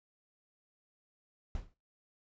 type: noise with exponential decay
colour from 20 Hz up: brown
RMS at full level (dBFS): -34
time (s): 1.55-1.74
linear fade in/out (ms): 2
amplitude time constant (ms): 41
effects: noise-tail reverb RT60 0.3 s tail -21 dB re dry + resampled to 16000 Hz